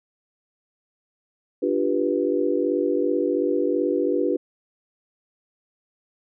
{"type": "chord", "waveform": "sine", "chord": "G dominant seventh", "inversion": "second", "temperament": "equal with one note detuned", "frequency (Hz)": [293.7, 349.2, 392, 490.2], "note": ["D4", "F4", "G4", "B4"], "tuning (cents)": [0, 0, 0, -13], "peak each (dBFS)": -25, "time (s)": [1.62, 4.37], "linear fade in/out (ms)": 10, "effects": []}